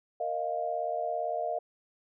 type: chord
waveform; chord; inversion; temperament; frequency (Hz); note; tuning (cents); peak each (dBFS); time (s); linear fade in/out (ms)
sine; Bb suspended fourth; none; just; 466.2 / 621.6 / 699.2; Bb4 / Eb5 / F5; 0 / -2 / +2; -38 / -33 / -32; 0.2-1.59; 5
effects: none